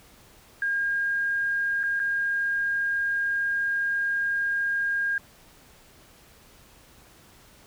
sine tone with dropouts, 1617 Hz, G#6, 47 cents flat, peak -23 dBFS, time 0.62-5.18 s, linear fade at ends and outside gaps 2 ms, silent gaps 1.832-1.836 / 1.995-1.999 s, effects pink hiss -54 dBFS RMS until 7.66 s

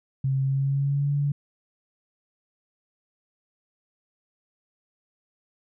sine tone with pitch glide, 134.4 to 143.22 Hz, C3 to D3, +47 to -43 cents, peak -21 dBFS, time 0.24-1.32 s, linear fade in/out 5 ms, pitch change +110 cents, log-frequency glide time 0.41-1.12 s, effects none

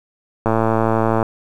click train, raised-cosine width 1 ms, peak -3 dBFS, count 87, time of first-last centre 0.46-1.228 s, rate 112 Hz, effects 7-bit

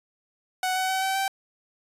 sawtooth tone with pitch steps, 743 / 751.2 / 759.5 / 767.9 / 776.3 Hz, F#5 / F#5 / F#5 / G5 / G5, +7 / +26 / +45 / -36 / -17 cents, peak -20 dBFS, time 0.63-1.28 s, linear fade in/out 2 ms, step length 130 ms, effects resampled to 32000 Hz

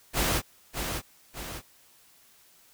pink noise with echo, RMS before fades -26 dBFS, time 0.13-0.42 s, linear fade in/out 50 ms, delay 600 ms, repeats 2, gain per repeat -6 dB, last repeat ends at 1.62 s, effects white hiss -59 dBFS RMS until 2.73 s

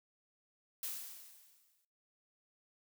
blue noise with exponential decay, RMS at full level -39 dBFS, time 0.83-1.85 s, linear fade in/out 2 ms, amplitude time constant 220 ms, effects noise-tail reverb RT60 0.5 s tail -22 dB re dry

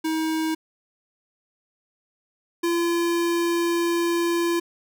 square tone pair in turn, 318.2 / 341.2 Hz, D#4 / F4, +39 / -40 cents, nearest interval minor second, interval 121 cents, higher second, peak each -23 / -21 dBFS, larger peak second, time 0.04-0.55 / 2.63-4.6 s, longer second, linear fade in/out 10 ms, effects none

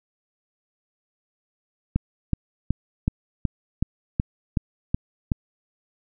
click train, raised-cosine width 5 ms, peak -8 dBFS, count 10, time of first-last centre 1.96-5.318 s, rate 2.68 Hz, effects none

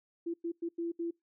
sine tone bursts at uneven times, 337.7 Hz, E4, 42 cents sharp, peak -32 dBFS, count 5, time 0.26-0.34 / 0.44-0.52 / 0.62-0.69 / 0.78-0.92 / 0.99-1.11 s, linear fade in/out 10 ms, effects noise-tail reverb RT60 0.2 s tail -26 dB re dry

